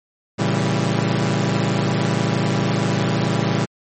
sawtooth chord, A# diminished seventh, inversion none, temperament equal with one note detuned, 114.01 / 138.59 / 164.81 / 196 Hz, A#2 / C#3 / E3 / G3, -38 / 0 / 0 / 0 cents, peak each -19 dBFS, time 0.38-3.66 s, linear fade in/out 20 ms, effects MP3 32 kbps

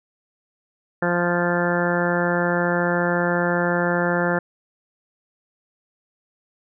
harmonic tone, 174.61 Hz, F3, in tune, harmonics 1 / 2 / 3 / 4 / 5 / 6 / 7 / 8 / 9 / 10, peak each -24 / -26 / -24 / -29 / -30 / -33 / -36 / -28 / -30 / -28 dBFS, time 1.02-4.39 s, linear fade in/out 5 ms, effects none

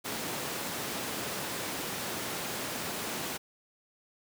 pink high-pass noise, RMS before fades -36 dBFS, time 0.04-3.38 s, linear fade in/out 20 ms, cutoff 180 Hz, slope 12 dB/octave, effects none

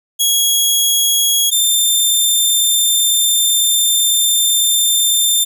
15% pulse tone pair in turn, 3318 / 3586 Hz, G#7 / A7, -2 / +32 cents, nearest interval minor second, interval 134 cents, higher second, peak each -4 dBFS, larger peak neither, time 0.19-1.51 / 1.51-5.45 s, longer second, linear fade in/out 20 ms, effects none

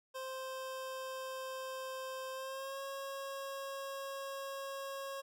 25% pulse tone with pitch glide, 523.3 to 547.1 Hz, C5 to C#5, 0 to -23 cents, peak -37 dBFS, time 0.14-5.22 s, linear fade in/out 20 ms, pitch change +77 cents, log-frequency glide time 2.32-2.8 s, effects none

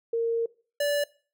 sine / square tone pair in turn, 461 / 580.2 Hz, A#4 / D5, -19 / -21 cents, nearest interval major third, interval 398 cents, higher second, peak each -23 / -24 dBFS, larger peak first, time 0.13-0.46 / 0.8-1.04 s, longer first, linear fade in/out 5 ms, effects noise-tail reverb RT60 0.4 s tail -21 dB re dry

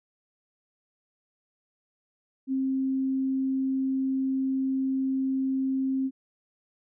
sine tone, 265.6 Hz, C4, 26 cents sharp, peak -24 dBFS, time 2.47-6.11 s, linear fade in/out 50 ms, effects none

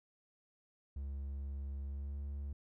triangle tone with pitch glide, 69.3 to 70.8 Hz, C#2 to C#2, 0 to +37 cents, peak -37 dBFS, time 0.96-2.53 s, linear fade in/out 5 ms, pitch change +37 cents, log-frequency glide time 1.87-2.18 s, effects none

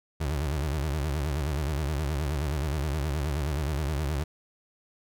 30% pulse tone with vibrato, 73.42 Hz, D2, in tune, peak -24 dBFS, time 0.2-4.24 s, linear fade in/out 10 ms, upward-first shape sine, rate 9.5 Hz, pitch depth 160 cents each way, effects none

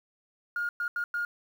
sine tone bursts at uneven times, 1423 Hz, F6, 32 cents sharp, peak -27 dBFS, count 4, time 0.56-0.69 / 0.8-0.88 / 0.96-1.04 / 1.14-1.25 s, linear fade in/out 2 ms, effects tanh soft clip ceiling -23 dBFS + 9-bit

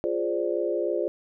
sine chord, D half-diminished seventh, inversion first, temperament equal, 349.2 / 415.3 / 523.3 / 587.3 Hz, F4 / Ab4 / C5 / D5, 0 / 0 / 0 / 0 cents, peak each -28 / -30 / -30 / -30 dBFS, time 0.04-1.08 s, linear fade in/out 0 ms, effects none

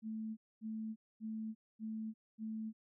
sine tone bursts, 219.6 Hz, A3, 3 cents flat, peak -39 dBFS, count 5, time 0.02-2.73 s, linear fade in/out 50 ms, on 350 ms, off 240 ms, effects none

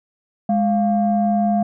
sine tone pair together, 207.7 / 697.8 Hz, G#3 / F5, 0 / -2 cents, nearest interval octave + major sixth, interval 2098 cents, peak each -16 / -18 dBFS, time 0.49-1.63 s, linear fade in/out 5 ms, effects tanh soft clip ceiling -8 dBFS

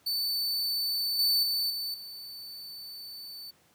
45% pulse tone with level steps, 4517 Hz, C#8, 32 cents sharp, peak -27 / -22 / -26 / -31 / -40 dBFS, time 0.06-3.51 s, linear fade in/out 10 ms, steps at 1.19 / 1.43 / 1.7 / 1.94 s, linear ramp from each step 2 ms, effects pink hiss -64 dBFS RMS until 3.74 s + high-pass 100 Hz 12 dB/octave

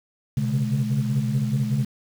sine tone cluster, 124.3 / 135.4 / 140.4 / 211.8 Hz, B2 / C#3 / C#3 / G#3, +12 / -40 / +22 / +34 cents, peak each -25 dBFS, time 0.37-1.85 s, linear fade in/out 5 ms, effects tanh soft clip ceiling -14 dBFS + 7-bit

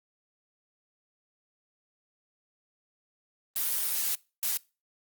blue noise bursts at uneven times, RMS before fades -29 dBFS, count 2, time 3.56-4.15 / 4.43-4.57 s, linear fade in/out 0 ms, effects noise-tail reverb RT60 0.3 s tail -23 dB re dry + Opus 32 kbps

